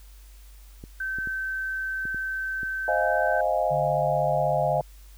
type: clicks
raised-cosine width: 3 ms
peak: -27 dBFS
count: 6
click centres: 0.839 / 1.186 / 1.273 / 2.054 / 2.146 / 2.632 s
type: tone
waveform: sine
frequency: 1544 Hz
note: G6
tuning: 27 cents flat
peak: -27 dBFS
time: 1-3.41 s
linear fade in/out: 5 ms
type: chord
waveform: sine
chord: F minor seventh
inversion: second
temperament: equal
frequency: 523.3 / 622.3 / 698.5 / 830.6 Hz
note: C5 / Eb5 / F5 / Ab5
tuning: 0 / 0 / 0 / 0 cents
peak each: -29 / -25 / -26 / -29 dBFS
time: 2.88-4.81 s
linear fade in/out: 2 ms
type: tone with pitch glide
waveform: sine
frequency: 145.6 to 144.76 Hz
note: D3 to D3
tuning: -15 to -25 cents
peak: -30 dBFS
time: 3.7-4.82 s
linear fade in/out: 20 ms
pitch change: -10 cents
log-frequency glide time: 3.99-4.52 s
effects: added 49 Hz sine -45 dBFS peak until 5.17 s + white hiss -57 dBFS RMS until 5.17 s